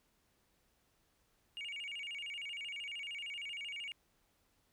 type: tone with vibrato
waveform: sine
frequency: 2528 Hz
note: D#7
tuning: 27 cents sharp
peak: -39 dBFS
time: 1.57-3.92 s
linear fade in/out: 0 ms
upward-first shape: square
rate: 13 Hz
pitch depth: 200 cents each way
effects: tanh soft clip ceiling -39 dBFS + pink hiss -75 dBFS RMS until 4.72 s